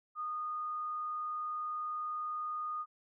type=tone; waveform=sine; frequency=1230 Hz; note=D#6; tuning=20 cents flat; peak=-35 dBFS; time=0.15-2.86 s; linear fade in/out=50 ms; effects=none